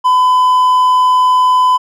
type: tone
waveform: triangle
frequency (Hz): 1008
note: B5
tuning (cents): +35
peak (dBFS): -5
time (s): 0.04-1.78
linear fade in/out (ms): 20
effects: none